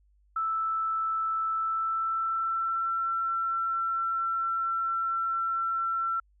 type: tone with pitch glide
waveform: sine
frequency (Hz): 1318.5 to 1347.8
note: E6 to E6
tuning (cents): 0 to +38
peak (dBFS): -26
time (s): 0.36-6.2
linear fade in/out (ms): 5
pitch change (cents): +38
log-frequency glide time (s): 1.54-2.93
effects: added 50 Hz sine -61 dBFS peak until 6.4 s